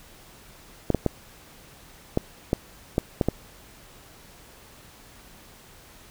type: clicks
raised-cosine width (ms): 2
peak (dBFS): -7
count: 8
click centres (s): 0.903 / 0.947 / 1.063 / 2.174 / 2.531 / 2.981 / 3.212 / 3.286
effects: pink hiss -50 dBFS RMS until 6.1 s